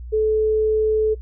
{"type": "tone", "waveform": "sine", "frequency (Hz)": 433.4, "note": "A4", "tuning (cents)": -26, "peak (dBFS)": -15, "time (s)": [0.12, 1.15], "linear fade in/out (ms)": 20, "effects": ["noise-tail reverb RT60 0.1 s tail -21 dB re dry", "added 60 Hz sine -31 dBFS peak until 1.21 s"]}